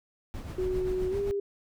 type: noise with tremolo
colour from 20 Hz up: brown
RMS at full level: -35 dBFS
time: 0.34-1.31 s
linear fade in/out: 0 ms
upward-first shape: sine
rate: 7.6 Hz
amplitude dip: 45%
type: tone with pitch glide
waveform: sine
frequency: 370 to 401.2 Hz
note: F#4 to G4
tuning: 0 to +40 cents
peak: -27 dBFS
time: 0.58-1.4 s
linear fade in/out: 5 ms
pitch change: +140 cents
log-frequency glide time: 1.1-1.16 s
effects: none